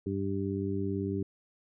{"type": "harmonic tone", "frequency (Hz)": 98, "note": "G2", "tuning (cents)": 0, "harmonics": [1, 2, 3, 4], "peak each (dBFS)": [-35, -35, -35, -35], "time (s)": [0.06, 1.23], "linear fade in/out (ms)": 5, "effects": []}